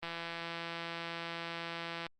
click train, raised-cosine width 0.3 ms, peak -24 dBFS, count 343, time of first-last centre 0.03-2.066 s, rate 168 Hz, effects Opus 32 kbps

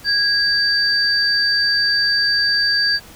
sine tone pair together, 1644 / 4650 Hz, G#6 / D8, -18 / -18 cents, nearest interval octave + tritone, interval 1800 cents, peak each -18 / -16 dBFS, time 0.04-3 s, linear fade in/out 50 ms, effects pink hiss -42 dBFS RMS until 3.15 s

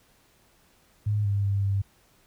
sine tone with pitch steps, 104.6 / 100.5 / 99.4 / 98.7 Hz, G#2 / G2 / G2 / G2, +13 / +44 / +25 / +12 cents, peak -22 dBFS, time 1.06-1.82 s, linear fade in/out 10 ms, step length 190 ms, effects pink hiss -62 dBFS RMS until 2.26 s

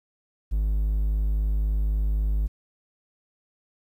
triangle tone, 51.91 Hz, G#1, in tune, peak -19 dBFS, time 0.51-2.48 s, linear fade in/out 20 ms, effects 10-bit

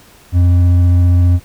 triangle tone with hard clipping, 88.5 Hz, F2, 23 cents sharp, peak -8 dBFS, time 0.32-1.4 s, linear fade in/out 50 ms, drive 8 dB, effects pink hiss -44 dBFS RMS until 1.44 s

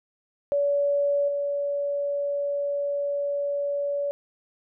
sine tone with level steps, 570 Hz, C#5, 48 cents sharp, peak -20 / -24 dBFS, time 0.52-4.11 s, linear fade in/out 0 ms, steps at 1.28 s, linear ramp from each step 5 ms, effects none

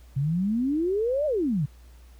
sine exponential two-way sweep, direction up then down, 130.81 to 622.3 to 130.81 Hz, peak -22 dBFS, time 0.16-1.66 s, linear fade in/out 10 ms, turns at 1.26 s, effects added 60 Hz sine -47 dBFS peak until 2.19 s + pink hiss -60 dBFS RMS until 2.19 s

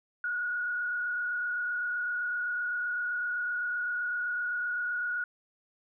sine tone with frequency modulation, 1450 Hz, F#6, 35 cents flat, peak -29 dBFS, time 0.24-5.24 s, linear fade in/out 2 ms, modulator 27.8 Hz, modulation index 1.1, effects none

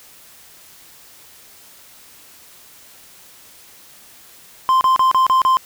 triangle tone bursts, 1043 Hz, C6, 6 cents flat, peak -9 dBFS, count 6, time 4.69-5.57 s, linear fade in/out 0 ms, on 120 ms, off 32 ms, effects white hiss -45 dBFS RMS until 5.65 s

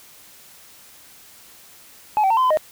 sine tone with pitch steps, 850 / 770 / 903 / 1030 / 1017 / 619 Hz, G#5 / G5 / A5 / C6 / C6 / D#5, +40 / -31 / +45 / -28 / -50 / -9 cents, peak -12 dBFS, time 2.17-2.572 s, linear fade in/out 0 ms, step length 67 ms, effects tanh soft clip ceiling -13 dBFS + white hiss -47 dBFS RMS until 2.71 s

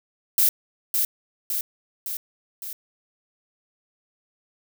violet noise with echo, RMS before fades -18 dBFS, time 0.38-0.49 s, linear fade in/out 2 ms, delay 560 ms, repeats 4, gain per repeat -4 dB, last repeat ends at 2.73 s, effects none

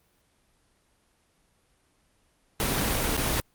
pink noise with dropouts, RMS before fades -26 dBFS, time 2.6-3.4 s, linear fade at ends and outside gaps 0 ms, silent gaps 3.168-3.176 s, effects pink hiss -67 dBFS RMS until 3.54 s + Opus 24 kbps

